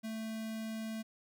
square tone with notch filter, 221.2 Hz, A3, 9 cents sharp, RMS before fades -40 dBFS, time 0.03-1.03 s, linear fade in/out 20 ms, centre 960 Hz, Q 1.7, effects none

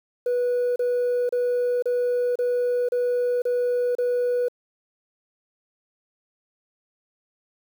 sine tone bursts, 490 Hz, B4, 14 cents flat, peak -18 dBFS, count 8, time 0.26-4.484 s, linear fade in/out 5 ms, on 500 ms, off 32 ms, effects tanh soft clip ceiling -18 dBFS + 8-bit

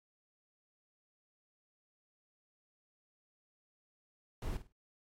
brown noise with echo, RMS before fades -37 dBFS, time 4.42-4.57 s, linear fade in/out 2 ms, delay 51 ms, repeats 3, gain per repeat -12 dB, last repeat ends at 4.723 s, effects MP3 64 kbps

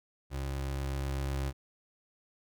30% pulse tone with level ramp, 68 Hz, C#2, 33 cents flat, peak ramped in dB -31 to -28 dBFS, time 0.3-1.53 s, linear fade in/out 50 ms, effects none

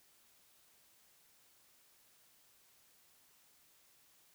silence, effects white hiss -68 dBFS RMS until 4.34 s

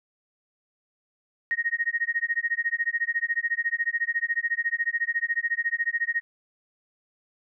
sine tone with tremolo, 1869 Hz, A#6, 4 cents sharp, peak -20 dBFS, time 1.51-6.21 s, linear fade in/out 0 ms, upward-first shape sine, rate 14 Hz, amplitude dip 100%, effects none

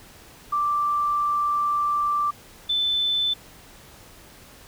sine tone pair in turn, 1174.7 / 3520 Hz, D6 / A7, 0 / 0 cents, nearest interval octave + perfect fifth, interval 1900 cents, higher second, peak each -20 / -20 dBFS, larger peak neither, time 0.52-2.31 / 2.69-3.34 s, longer first, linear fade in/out 10 ms, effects pink hiss -48 dBFS RMS until 4.67 s

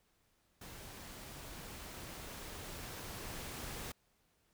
pink noise with level ramp, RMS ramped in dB -51 to -44 dBFS, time 0.61-3.92 s, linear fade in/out 5 ms, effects pink hiss -75 dBFS RMS until 4.53 s

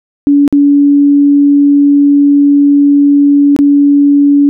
sine tone with dropouts, 285.3 Hz, C#4, 50 cents sharp, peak -3 dBFS, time 0.27-4.49 s, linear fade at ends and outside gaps 0 ms, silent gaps 0.478-0.526 / 3.564-3.589 s, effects none

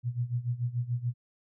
sine tone with tremolo, 121.3 Hz, B2, 31 cents flat, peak -25 dBFS, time 0.03-1.14 s, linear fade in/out 50 ms, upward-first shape sine, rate 6.9 Hz, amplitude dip 85%, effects none

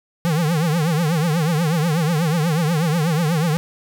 square tone with vibrato, 161.5 Hz, E3, 35 cents flat, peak -17 dBFS, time 0.25-3.57 s, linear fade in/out 0 ms, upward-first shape triangle, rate 8.2 Hz, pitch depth 190 cents each way, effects none

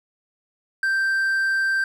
triangle tone, 1568 Hz, G6, in tune, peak -17 dBFS, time 0.83-1.84 s, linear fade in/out 2 ms, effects none

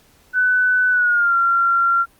sine tone with pitch glide, 1500 to 1375.5 Hz, F#6 to F6, +23 to -27 cents, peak -13 dBFS, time 0.33-2.06 s, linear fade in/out 50 ms, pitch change -150 cents, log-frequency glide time 0.9-1.35 s, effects pink hiss -54 dBFS RMS until 2.19 s + Opus 48 kbps

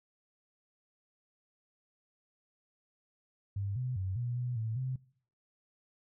sine tone with pitch steps, 99.6 / 126.7 / 94.3 / 121.1 / 123.5 / 111.4 / 129.7 Hz, G2 / B2 / F#2 / B2 / B2 / A2 / C3, +28 / +45 / +33 / -34 / 0 / +22 / -15 cents, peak -32 dBFS, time 3.56-4.96 s, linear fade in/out 5 ms, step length 200 ms, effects noise-tail reverb RT60 0.6 s tail -23 dB re dry

